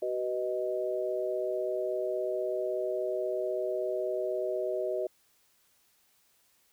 sine chord, B major, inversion second, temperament equal with one note detuned, 377.6 / 493.9 / 622.3 Hz, F#4 / B4 / D#5, +35 / 0 / 0 cents, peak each -33 / -36 / -32 dBFS, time 0.02-5.07 s, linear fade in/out 5 ms, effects white hiss -68 dBFS RMS until 6.72 s

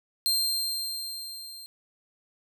sawtooth tone with level ramp, 4174 Hz, C8, 5 cents flat, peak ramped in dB -19 to -39 dBFS, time 0.26-1.66 s, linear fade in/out 0 ms, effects none

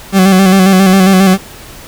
40% pulse tone with vibrato, 190.1 Hz, F#3, 47 cents sharp, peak -3 dBFS, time 0.12-1.38 s, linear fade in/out 50 ms, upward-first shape square, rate 7.4 Hz, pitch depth 40 cents each way, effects pink hiss -32 dBFS RMS until 1.87 s

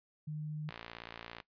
sine tone, 152.3 Hz, D#3, 37 cents flat, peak -37 dBFS, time 0.27-0.7 s, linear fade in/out 10 ms
click train, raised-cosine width 0.3 ms, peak -28 dBFS, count 42, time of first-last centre 0.69-1.402 s, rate 57.6 Hz
effects noise-tail reverb RT60 0.1 s tail -18 dB re dry + resampled to 11025 Hz

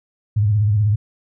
sine tone with vibrato, 104.8 Hz, G#2, 16 cents sharp, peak -13 dBFS, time 0.36-0.96 s, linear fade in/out 10 ms, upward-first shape sine, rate 16 Hz, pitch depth 87 cents each way, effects none

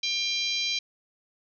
harmonic tone, 796 Hz, G5, 26 cents sharp, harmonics 3 / 4 / 5 / 6 / 7 / 8, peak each -32 / -32 / -30 / -34 / -36 / -40 dBFS, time 0.03-0.79 s, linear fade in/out 5 ms, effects none

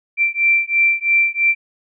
sine beating tone pair, 2349 / 2352 Hz, D7 / D7, 0 / +2 cents, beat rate 3 Hz, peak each -16 dBFS, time 0.17-1.55 s, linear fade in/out 50 ms, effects none

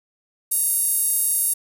5% pulse tone with high-pass filter, 932.3 Hz, A#5, in tune, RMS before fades -21 dBFS, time 0.51-1.54 s, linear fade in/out 10 ms, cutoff 11000 Hz, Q 2.6, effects none

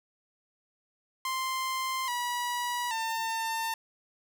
sawtooth tone with pitch steps, 1046.5 / 970.8 / 900.6 Hz, C6 / B5 / A5, 0 / -30 / +40 cents, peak -26 dBFS, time 1.25-3.74 s, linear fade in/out 2 ms, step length 830 ms, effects none

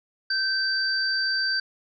sine tone pair together, 1553 / 4654 Hz, G6 / D8, -17 / -17 cents, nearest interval octave + perfect fifth, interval 1900 cents, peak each -25 dBFS, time 0.3-1.6 s, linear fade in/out 5 ms, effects none

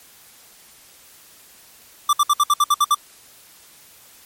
square tone bursts, 1174.7 Hz, D6, in tune, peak -13 dBFS, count 9, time 2.09-2.947 s, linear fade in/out 5 ms, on 41 ms, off 61 ms, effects white hiss -48 dBFS RMS until 4.25 s + MP3 64 kbps

